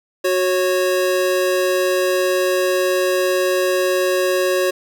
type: tone pair together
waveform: square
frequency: 368.1 / 550 Hz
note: F#4 / C#5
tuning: -9 / -14 cents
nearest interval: perfect fifth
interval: 695 cents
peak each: -19 dBFS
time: 0.24-4.71 s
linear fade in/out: 10 ms
effects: none